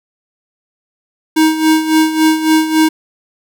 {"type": "tone with tremolo", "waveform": "square", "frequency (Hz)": 315.4, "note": "D#4", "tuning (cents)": 24, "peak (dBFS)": -7, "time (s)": [1.36, 2.89], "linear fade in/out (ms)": 10, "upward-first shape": "sine", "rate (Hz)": 3.6, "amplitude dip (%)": 70, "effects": []}